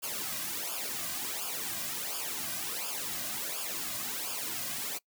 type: noise with flanger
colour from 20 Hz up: white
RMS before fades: -36 dBFS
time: 0.02-4.99 s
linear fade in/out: 20 ms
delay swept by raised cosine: 0.5 to 2.3 ms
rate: 1.4 Hz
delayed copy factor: -0.8
effects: noise-tail reverb RT60 0.1 s tail -23 dB re dry